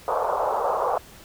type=band-pass noise; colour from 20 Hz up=pink; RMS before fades=-24 dBFS; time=0.08-0.98 s; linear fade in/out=2 ms; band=470 to 1200 Hz; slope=48 dB/octave; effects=pink hiss -47 dBFS RMS until 1.24 s